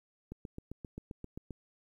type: click train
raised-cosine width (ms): 3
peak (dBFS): -29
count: 10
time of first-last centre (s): 0.32-1.507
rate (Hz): 7.58
effects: 11-bit